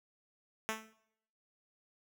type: tone with exponential decay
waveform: 5% pulse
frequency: 220 Hz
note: A3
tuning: in tune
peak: -20 dBFS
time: 0.69-0.93 s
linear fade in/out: 0 ms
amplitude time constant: 51 ms
effects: noise-tail reverb RT60 0.7 s tail -18 dB re dry